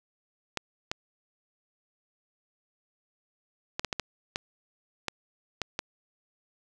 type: clicks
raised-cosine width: 0.2 ms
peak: -12 dBFS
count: 10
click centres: 0.573 / 0.915 / 3.795 / 3.847 / 3.928 / 3.997 / 4.359 / 5.083 / 5.617 / 5.791 s
effects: none